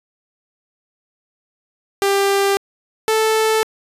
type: tone pair in turn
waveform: sawtooth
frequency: 396.2 / 439.3 Hz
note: G4 / A4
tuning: +18 / -3 cents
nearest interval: major second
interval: 179 cents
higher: second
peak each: -10 dBFS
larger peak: neither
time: 2.02-2.57 / 3.08-3.63 s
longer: neither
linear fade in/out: 0 ms
effects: resampled to 32000 Hz